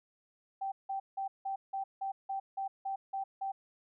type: tone bursts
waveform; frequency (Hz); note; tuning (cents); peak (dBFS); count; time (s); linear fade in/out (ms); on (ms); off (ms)
sine; 779; G5; -11; -33; 11; 0.61-3.52; 10; 110; 170
effects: none